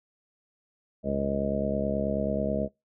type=harmonic tone; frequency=69.3 Hz; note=C#2; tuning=in tune; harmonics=1 / 2 / 3 / 4 / 5 / 6 / 7 / 8 / 9; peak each=-37 / -37 / -30 / -37 / -40 / -39 / -34 / -38 / -30 dBFS; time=1.03-2.69 s; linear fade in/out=50 ms; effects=noise-tail reverb RT60 0.2 s tail -22 dB re dry